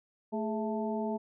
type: harmonic tone with a mistuned harmonic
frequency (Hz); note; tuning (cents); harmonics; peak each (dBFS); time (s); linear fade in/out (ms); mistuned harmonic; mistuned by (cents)
220; A3; 0; 1 / 2 / 3 / 4; -33 / -36 / -38 / -39; 0.32-1.18; 20; 2; -85
effects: none